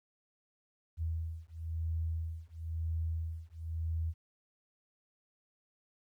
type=beating tone pair; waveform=sine; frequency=81 / 81.99 Hz; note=E2 / E2; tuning=-30 / -9 cents; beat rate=0.99 Hz; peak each=-37 / -37 dBFS; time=0.97-4.14 s; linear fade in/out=50 ms; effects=12-bit